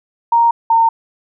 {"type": "tone pair in turn", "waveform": "sine", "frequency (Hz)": [932.3, 912.1], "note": ["A#5", "A#5"], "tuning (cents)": [0, -38], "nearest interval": "unison", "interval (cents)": 38, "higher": "first", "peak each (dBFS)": -8, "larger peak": "neither", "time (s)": [[0.32, 0.51], [0.7, 0.89]], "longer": "neither", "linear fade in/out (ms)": 5, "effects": []}